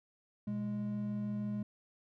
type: tone pair together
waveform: triangle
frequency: 121.37 / 207.7 Hz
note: B2 / G#3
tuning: -30 / 0 cents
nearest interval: major sixth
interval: 930 cents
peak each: -40 / -33 dBFS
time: 0.47-1.63 s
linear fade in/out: 5 ms
effects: none